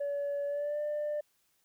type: tone with pitch glide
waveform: sine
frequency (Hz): 570 to 595.2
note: C#5 to D5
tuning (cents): +48 to +23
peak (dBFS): -29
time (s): 0-1.21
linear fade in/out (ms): 10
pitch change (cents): +75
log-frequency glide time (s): 0.46-0.8
effects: tanh soft clip ceiling -29 dBFS + white hiss -73 dBFS RMS until 1.64 s